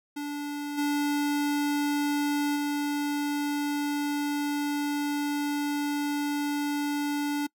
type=tone with level steps; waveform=square; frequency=290.5 Hz; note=D4; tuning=19 cents flat; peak=-32 / -25 / -27 dBFS; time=0.16-7.47 s; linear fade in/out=10 ms; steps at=0.77 / 2.55 s; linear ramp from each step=20 ms; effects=noise-tail reverb RT60 0.1 s tail -24 dB re dry

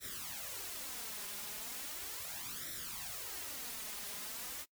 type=noise with flanger; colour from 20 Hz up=white; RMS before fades=-44 dBFS; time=0-4.66 s; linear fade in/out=50 ms; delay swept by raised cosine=0.53 to 4.93 ms; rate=0.37 Hz; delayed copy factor=+0.75; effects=noise-tail reverb RT60 0.1 s tail -22 dB re dry

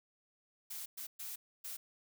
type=noise bursts at uneven times; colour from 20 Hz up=blue; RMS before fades=-44 dBFS; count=4; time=0.7-0.86 / 0.97-1.07 / 1.19-1.36 / 1.64-1.77 s; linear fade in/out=10 ms; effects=none

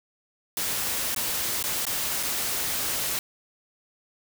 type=noise with dropouts; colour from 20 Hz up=white; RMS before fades=-28 dBFS; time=0.57-3.19 s; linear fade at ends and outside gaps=1 ms; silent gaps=1.147-1.162 / 1.627-1.639 / 1.853-1.867 / 2.229-2.233 s; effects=none

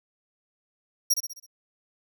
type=tone with echo; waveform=sawtooth; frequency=5640 Hz; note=F8; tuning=16 cents sharp; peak=-16 dBFS; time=1.1-1.14 s; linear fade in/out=10 ms; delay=65 ms; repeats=5; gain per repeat=-6 dB; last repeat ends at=1.465 s; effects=none

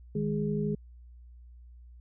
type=tone cluster; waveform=sine; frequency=154.6 / 206.7 / 415.8 Hz; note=D#3 / G#3 / G#4; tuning=-11 / -8 / +2 cents; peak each=-31 / -31 / -33 dBFS; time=0.15-0.75 s; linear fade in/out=5 ms; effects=added 60 Hz sine -48 dBFS peak until 2 s

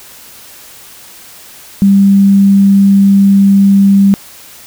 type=tone; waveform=sine; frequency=197.5 Hz; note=G3; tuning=13 cents sharp; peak=-3 dBFS; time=1.82-4.14 s; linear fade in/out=0 ms; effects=white hiss -35 dBFS RMS until 4.66 s

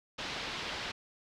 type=low-pass noise; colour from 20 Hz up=white; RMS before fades=-39 dBFS; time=0.18-0.92 s; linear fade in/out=10 ms; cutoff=4300 Hz; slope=24 dB/octave; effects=none

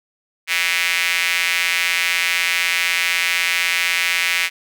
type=tone with high-pass filter; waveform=square; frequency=88 Hz; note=F2; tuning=14 cents sharp; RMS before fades=-19 dBFS; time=0.47-4.5 s; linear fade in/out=50 ms; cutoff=2200 Hz; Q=3.3; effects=none

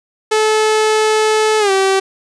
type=tone with pitch glide; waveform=sawtooth; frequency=433 to 385.8 Hz; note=A4 to G4; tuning=-28 to -28 cents; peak=-7 dBFS; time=0.31-2 s; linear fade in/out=10 ms; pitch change=-200 cents; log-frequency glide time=1.59-1.71 s; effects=resampled to 22050 Hz + 8-bit

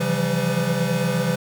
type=tone cluster; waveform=square; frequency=134.9 / 164.7 / 173.2 / 194 / 504 Hz; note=C#3 / E3 / F3 / G3 / B4; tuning=-47 / -1 / -14 / -18 / +35 cents; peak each=-27 dBFS; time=0-1.36 s; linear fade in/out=10 ms; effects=none

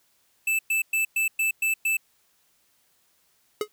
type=tone bursts; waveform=square; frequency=2637 Hz; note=E7; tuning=in tune; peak=-22 dBFS; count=7; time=0.47-1.97 s; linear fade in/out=5 ms; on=120 ms; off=110 ms
type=tone with exponential decay; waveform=square; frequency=422.1 Hz; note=G#4; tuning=28 cents sharp; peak=-21 dBFS; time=3.61-3.68 s; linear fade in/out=2 ms; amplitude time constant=15 ms
effects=white hiss -66 dBFS RMS until 3.72 s

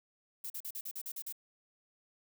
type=noise bursts; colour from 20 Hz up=violet; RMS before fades=-41 dBFS; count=9; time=0.44-1.325 s; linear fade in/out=5 ms; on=61 ms; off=42 ms; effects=none

